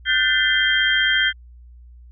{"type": "tone cluster", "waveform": "sine", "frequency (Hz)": [1456, 1551, 1768, 2037, 3185], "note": ["F#6", "G6", "A6", "C7", "G7"], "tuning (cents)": [-28, -19, 8, -47, 27], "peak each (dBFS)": [-26, -20, -23, -23, -20], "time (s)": [0.05, 1.33], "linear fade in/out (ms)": 50, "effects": ["added 60 Hz sine -41 dBFS peak until 2.11 s"]}